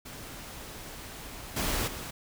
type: noise with level steps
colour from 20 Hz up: pink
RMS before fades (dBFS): -43 / -30 / -39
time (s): 0.05-2.11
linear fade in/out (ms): 10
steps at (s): 1.56 / 1.87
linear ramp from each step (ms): 10
effects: none